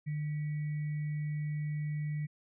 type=tone with sample-and-hold; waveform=sine; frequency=150 Hz; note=D3; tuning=37 cents sharp; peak=-32 dBFS; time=0.06-2.27 s; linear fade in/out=20 ms; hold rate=2100 Hz; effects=resampled to 8000 Hz